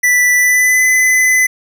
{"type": "tone with pitch glide", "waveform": "square", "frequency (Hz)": [1975.5, 2018], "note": ["B6", "B6"], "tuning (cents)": [0, 37], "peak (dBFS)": -9, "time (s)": [0.03, 1.47], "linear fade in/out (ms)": 10, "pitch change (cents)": 37, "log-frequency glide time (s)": [0.36, 0.84], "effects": []}